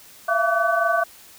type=tone cluster; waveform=sine; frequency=664 / 688 / 1150 / 1507 Hz; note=E5 / F5 / D6 / F#6; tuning=+12 / -26 / -37 / +31 cents; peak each=-23 dBFS; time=0.28-1.04 s; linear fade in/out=10 ms; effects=white hiss -47 dBFS RMS until 1.38 s